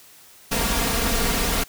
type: noise with comb filter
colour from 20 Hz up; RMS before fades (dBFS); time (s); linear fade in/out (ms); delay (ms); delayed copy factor
pink; -22; 0.51-1.64; 10; 4.3; +0.65
effects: white hiss -49 dBFS RMS until 1.68 s

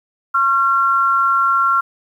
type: tone pair together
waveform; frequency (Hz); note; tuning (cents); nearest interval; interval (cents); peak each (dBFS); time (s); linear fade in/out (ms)
sine; 1089 / 1372.1; C#6 / F6; -31 / -31; major third; 400; -18 / -13; 0.34-1.81; 10
effects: 8-bit

